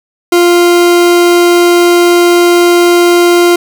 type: tone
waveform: 40% pulse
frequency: 348.9 Hz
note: F4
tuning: 2 cents flat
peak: -3 dBFS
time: 0.32-3.56 s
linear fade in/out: 5 ms
effects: none